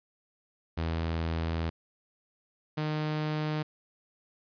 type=tone pair in turn; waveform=sawtooth; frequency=82 / 153.19 Hz; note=E2 / D#3; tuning=-9 / -27 cents; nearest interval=major seventh; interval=1082 cents; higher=second; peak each=-25 dBFS; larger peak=neither; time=0.77-1.7 / 2.77-3.63 s; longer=first; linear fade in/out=10 ms; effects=resampled to 11025 Hz + 11-bit